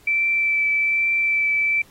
sine tone with vibrato, 2327 Hz, D7, 17 cents flat, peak -17 dBFS, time 0.07-1.82 s, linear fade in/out 5 ms, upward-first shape triangle, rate 1.2 Hz, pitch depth 13 cents each way, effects pink hiss -53 dBFS RMS until 1.9 s + AAC 48 kbps

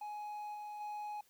triangle tone with level steps, 837 Hz, G#5, 13 cents sharp, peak -39 / -41 / -38 dBFS, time 0.01-1.21 s, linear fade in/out 5 ms, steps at 0.54 / 0.8 s, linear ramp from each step 10 ms, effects white hiss -70 dBFS RMS until 1.29 s

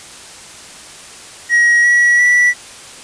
triangle tone with pitch steps, 1900 / 1927.6 / 1955.7 Hz, A#6 / B6 / B6, +33 / -43 / -17 cents, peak -6 dBFS, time 1.49-2.54 s, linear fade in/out 50 ms, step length 350 ms, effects white hiss -35 dBFS RMS until 3.03 s + resampled to 22050 Hz

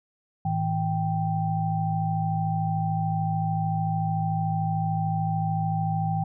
sine tone cluster, 107.8 / 161.3 / 783 Hz, A2 / E3 / G5, -35 / -37 / -2 cents, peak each -29 / -26 / -28 dBFS, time 0.45-6.24 s, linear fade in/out 5 ms, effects none

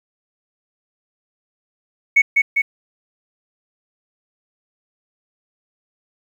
sine tone with echo, 2217 Hz, C#7, in tune, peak -7 dBFS, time 2.16-2.22 s, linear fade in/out 10 ms, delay 200 ms, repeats 2, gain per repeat -3 dB, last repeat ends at 2.62 s, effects tanh soft clip ceiling -4 dBFS + 8-bit

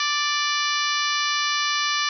harmonic tone, 587.3 Hz, D5, in tune, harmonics 2 / 3 / 4 / 5 / 6 / 7 / 8 / 9 / 10, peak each -26 / -28 / -29 / -30 / -31 / -31 / -32 / -33 / -33 dBFS, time 0-2.09 s, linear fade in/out 2 ms, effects none

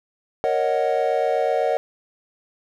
triangle chord, D# minor seventh, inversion second, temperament equal, 466.2 / 554.4 / 622.3 / 740 Hz, A#4 / C#5 / D#5 / F#5, 0 / 0 / 0 / 0 cents, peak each -22 dBFS, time 0.44-1.77 s, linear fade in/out 0 ms, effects none

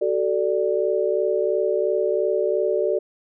sine chord, D major, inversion first, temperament equal with one note detuned, 377.1 / 440 / 587.3 Hz, F#4 / A4 / D5, +33 / 0 / 0 cents, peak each -23 dBFS, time 0.01-2.99 s, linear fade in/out 10 ms, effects none

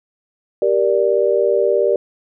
sine chord, G minor, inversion none, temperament just, 392 / 470.4 / 588 Hz, G4 / Bb4 / D5, 0 / +16 / +2 cents, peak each -17 dBFS, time 0.62-1.96 s, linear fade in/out 2 ms, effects none

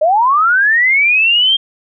sine linear sweep, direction up, 587.3 to 3220 Hz, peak -8 dBFS, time 0.01-1.57 s, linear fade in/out 10 ms, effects none

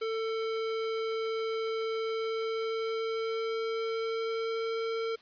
square tone with pitch glide, 446.4 to 452.6 Hz, A4 to A4, +25 to +49 cents, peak -31 dBFS, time 0.01-5.16 s, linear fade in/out 10 ms, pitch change +24 cents, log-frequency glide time 2.01-4.76 s, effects white hiss -58 dBFS RMS until 5.21 s + resampled to 11025 Hz

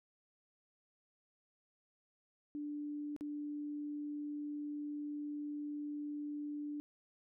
sine tone with dropouts, 294.2 Hz, D4, 3 cents sharp, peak -39 dBFS, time 2.55-6.8 s, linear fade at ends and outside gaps 0 ms, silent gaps 3.164-3.209 s, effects none

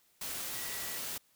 sine tone in noise, 1944 Hz, B6, 28 cents flat, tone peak -48 dBFS, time 0.55-0.99 s, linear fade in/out 5 ms, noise white, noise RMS -39 dBFS, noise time 0.21-1.18 s, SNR -12 dB, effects white hiss -69 dBFS RMS until 1.35 s

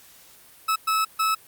40% pulse tone bursts at uneven times, 1300 Hz, E6, 24 cents flat, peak -19 dBFS, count 3, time 0.68-0.76 / 0.87-1.05 / 1.19-1.35 s, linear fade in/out 10 ms, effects white hiss -51 dBFS RMS until 1.47 s + Opus 48 kbps

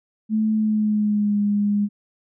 sine tone with pitch glide, 217.3 to 205.2 Hz, A3 to G#3, -21 to -21 cents, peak -17 dBFS, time 0.29-1.89 s, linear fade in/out 50 ms, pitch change -100 cents, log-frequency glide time 0.53-1.39 s, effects none

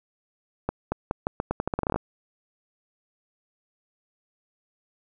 accelerating click train, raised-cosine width 1 ms, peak -11 dBFS, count 16, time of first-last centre 0.69-1.96 s, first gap 230 ms, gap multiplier 0.83, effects none

